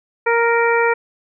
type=harmonic tone; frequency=466.2 Hz; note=A#4; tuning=in tune; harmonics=1 / 2 / 3 / 4 / 5; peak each=-16 / -19 / -21 / -22 / -23 dBFS; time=0.26-0.94 s; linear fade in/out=10 ms; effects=none